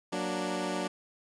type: chord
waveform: 15% pulse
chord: Gb augmented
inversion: none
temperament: equal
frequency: 185 / 233.1 / 293.7 Hz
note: Gb3 / Bb3 / D4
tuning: 0 / 0 / 0 cents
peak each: -28 / -32 / -28 dBFS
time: 0.12-0.88 s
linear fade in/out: 10 ms
effects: resampled to 22050 Hz + 10-bit